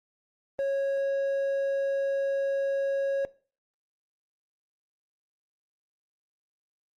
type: tone with hard clipping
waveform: sine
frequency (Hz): 550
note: C#5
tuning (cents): -14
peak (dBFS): -26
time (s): 0.59-3.25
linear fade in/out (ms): 0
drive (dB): 3
effects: noise-tail reverb RT60 0.4 s tail -20 dB re dry + Opus 24 kbps